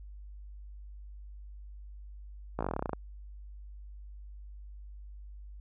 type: slowing click train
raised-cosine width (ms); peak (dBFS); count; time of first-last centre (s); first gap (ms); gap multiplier
1; -18; 14; 2.59-2.932; 17; 1.07
effects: added 50 Hz sine -44 dBFS peak until 5.6 s